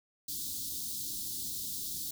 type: band-stop noise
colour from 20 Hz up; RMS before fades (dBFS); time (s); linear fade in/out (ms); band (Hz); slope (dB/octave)
white; -38; 0.28-2.11; 5; 340 to 3600; 48
effects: none